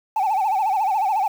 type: tone with vibrato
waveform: sine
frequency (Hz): 816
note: G#5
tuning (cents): -31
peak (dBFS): -16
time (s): 0.16-1.28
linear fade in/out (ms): 5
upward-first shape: sine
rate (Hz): 14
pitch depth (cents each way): 150
effects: tanh soft clip ceiling -14 dBFS + 7-bit